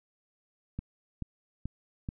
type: click train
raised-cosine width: 5 ms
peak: -22 dBFS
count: 4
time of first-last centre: 0.79-2.089 s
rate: 2.31 Hz
effects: none